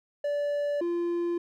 triangle tone pair in turn, 580 / 344.9 Hz, D5 / F4, -22 / -22 cents, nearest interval major sixth, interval 900 cents, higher first, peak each -24 dBFS, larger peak neither, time 0.24-0.81 / 0.81-1.38 s, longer neither, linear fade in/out 5 ms, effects none

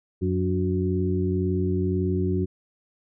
harmonic tone with a mistuned harmonic, 91.8 Hz, F#2, 13 cents flat, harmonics 1 / 2 / 3 / 4, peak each -25 / -27 / -30 / -27 dBFS, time 0.21-2.46 s, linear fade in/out 20 ms, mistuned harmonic 3, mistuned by +61 cents, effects none

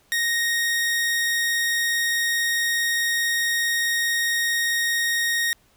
sawtooth tone, 1864.7 Hz, A#6, in tune, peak -17 dBFS, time 0.12-5.53 s, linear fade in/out 0 ms, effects pink hiss -60 dBFS RMS until 5.76 s

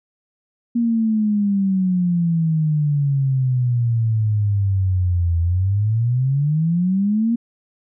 sine exponential two-way sweep, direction down then up, 237.7 to 83.4 to 237.7 Hz, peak -15 dBFS, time 0.75-7.36 s, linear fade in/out 10 ms, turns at 5.4 s, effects none

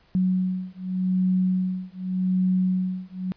sine beating tone pair, 184.5 / 185.35 Hz, F#3 / F#3, -5 / +3 cents, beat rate 0.85 Hz, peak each -24 dBFS, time 0.15-3.32 s, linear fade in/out 0 ms, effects pink hiss -60 dBFS RMS until 3.36 s + resampled to 11025 Hz

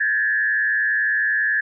sine tone with frequency modulation, 1709 Hz, G#6, 49 cents sharp, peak -17 dBFS, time 0-1.61 s, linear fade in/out 10 ms, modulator 110 Hz, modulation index 0.85, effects none

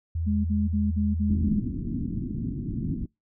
sine tone with pitch glide, 82.41 to 81.6 Hz, E2 to E2, 0 to -17 cents, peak -25 dBFS, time 0.15-1.49 s, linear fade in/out 5 ms, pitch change -17 cents, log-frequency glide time 0.76-0.89 s
sine tone bursts, 207.7 Hz, G#3, in tune, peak -23 dBFS, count 6, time 0.26-1.615 s, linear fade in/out 20 ms, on 190 ms, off 43 ms
white low-pass noise, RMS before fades -30 dBFS, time 1.29-3.06 s, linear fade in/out 5 ms, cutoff 290 Hz, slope 48 dB/octave
effects noise-tail reverb RT60 0.2 s tail -26 dB re dry

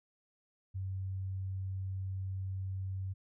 sine tone, 95.2 Hz, F#2, 50 cents sharp, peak -35 dBFS, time 0.74-3.14 s, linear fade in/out 20 ms, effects none

